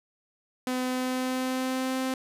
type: tone with pitch glide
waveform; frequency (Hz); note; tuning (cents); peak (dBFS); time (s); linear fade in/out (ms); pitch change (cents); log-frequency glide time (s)
sawtooth; 253.9 to 260.7; B3 to C4; +48 to -6; -23; 0.67-2.14; 2; +46; 0.83-1.98
effects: resampled to 32000 Hz + 10-bit